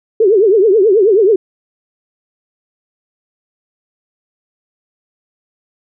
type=tone with vibrato; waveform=sine; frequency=411 Hz; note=G#4; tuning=18 cents flat; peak=-6 dBFS; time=0.2-1.36 s; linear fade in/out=5 ms; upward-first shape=triangle; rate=9.3 Hz; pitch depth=240 cents each way; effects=none